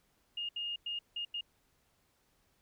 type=tone bursts at uneven times; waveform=sine; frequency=2841 Hz; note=F7; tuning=29 cents sharp; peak=-35 dBFS; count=5; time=0.37-0.49 / 0.56-0.76 / 0.86-0.99 / 1.16-1.25 / 1.34-1.41 s; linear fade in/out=5 ms; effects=pink hiss -73 dBFS RMS until 2.61 s